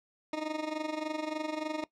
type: tone with amplitude modulation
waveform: 20% pulse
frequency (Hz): 309.1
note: D#4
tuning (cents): -11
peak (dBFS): -25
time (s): 0.33-1.84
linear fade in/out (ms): 2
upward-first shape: sine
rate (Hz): 23.4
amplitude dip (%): 75
effects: noise-tail reverb RT60 0.1 s tail -20 dB re dry + low-pass 5000 Hz 12 dB/octave